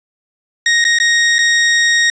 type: tone with dropouts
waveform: sawtooth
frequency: 1870 Hz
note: A#6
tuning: 5 cents sharp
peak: -6 dBFS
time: 0.66-2.1 s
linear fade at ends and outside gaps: 2 ms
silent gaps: 0.842-0.85 / 0.987-1 / 1.384-1.389 s
effects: resampled to 16000 Hz + 8-bit